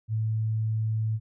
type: tone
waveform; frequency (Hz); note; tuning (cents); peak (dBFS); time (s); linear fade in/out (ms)
sine; 110; A2; 0; -24; 0.08-1.2; 50
effects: none